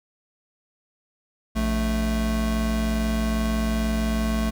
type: tone pair together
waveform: square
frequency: 57.95 / 220 Hz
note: A#1 / A3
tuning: -10 / 0 cents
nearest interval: octave + major seventh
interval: 2310 cents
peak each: -25 dBFS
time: 1.55-4.51 s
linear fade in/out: 20 ms
effects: none